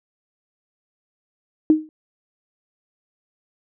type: tone with exponential decay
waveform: sine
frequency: 311.1 Hz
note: D#4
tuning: in tune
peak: -7 dBFS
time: 1.7-1.89 s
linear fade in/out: 1 ms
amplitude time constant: 41 ms
effects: none

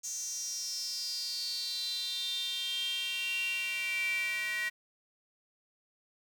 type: tone with high-pass filter sweep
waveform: square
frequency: 212.2 Hz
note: G#3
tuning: 38 cents sharp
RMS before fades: -35 dBFS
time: 0.03-4.7 s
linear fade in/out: 20 ms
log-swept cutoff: 6400 to 2000 Hz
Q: 9.4
effects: 10-bit

